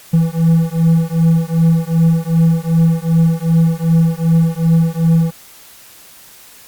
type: beating tone pair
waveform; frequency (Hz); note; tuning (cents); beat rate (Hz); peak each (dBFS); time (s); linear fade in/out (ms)
triangle; 163.3 / 165.9; E3 / E3; -16 / +11; 2.6; -11; 0.13-5.31; 10
effects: white hiss -41 dBFS RMS until 6.67 s + Opus 48 kbps